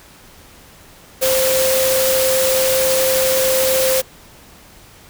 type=tone in noise; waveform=sine; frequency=523.3 Hz; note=C5; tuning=in tune; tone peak=-15 dBFS; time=1.21-4.02 s; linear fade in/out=20 ms; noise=white; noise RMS=-19 dBFS; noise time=1.21-4.02 s; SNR=+1 dB; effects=pink hiss -44 dBFS RMS until 5.09 s